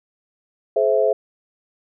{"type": "chord", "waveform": "sine", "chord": "Ab augmented", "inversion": "none", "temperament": "equal with one note detuned", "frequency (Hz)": [425.3, 523.3, 659.3], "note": ["Ab4", "C5", "E5"], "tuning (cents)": [41, 0, 0], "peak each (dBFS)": -19, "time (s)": [0.76, 1.13], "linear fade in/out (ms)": 5, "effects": []}